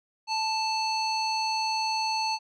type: tone with low-pass filter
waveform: square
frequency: 880 Hz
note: A5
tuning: in tune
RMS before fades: -28 dBFS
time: 0.27-2.39 s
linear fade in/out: 50 ms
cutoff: 5000 Hz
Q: 5.9
effects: none